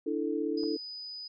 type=chord; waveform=sine; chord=D suspended second; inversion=none; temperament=just; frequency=293.7 / 330.4 / 440.5 Hz; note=D4 / E4 / A4; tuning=0 / +4 / +2 cents; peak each=-33 dBFS; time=0.06-0.77 s; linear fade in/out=10 ms
type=tone; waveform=sine; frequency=4978 Hz; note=D#8; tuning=in tune; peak=-39 dBFS; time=0.57-1.28 s; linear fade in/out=10 ms
type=clicks; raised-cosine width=1 ms; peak=-39 / -37 dBFS; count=2; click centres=0.633 / 0.639 s
effects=none